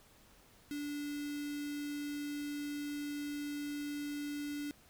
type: tone with notch filter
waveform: square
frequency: 290.8 Hz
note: D4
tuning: 17 cents flat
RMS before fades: -40 dBFS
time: 0.71-4.71 s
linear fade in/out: 0 ms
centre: 860 Hz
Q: 0.98
effects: pink hiss -63 dBFS RMS until 4.89 s